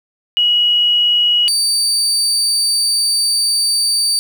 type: tone pair in turn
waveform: sine / 30% pulse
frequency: 2909 / 4618 Hz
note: F#7 / D8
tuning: -30 / -30 cents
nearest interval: minor sixth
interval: 800 cents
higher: second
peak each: -10 dBFS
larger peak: neither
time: 0.37-1.48 / 1.48-4.19 s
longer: second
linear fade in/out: 0 ms
effects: 7-bit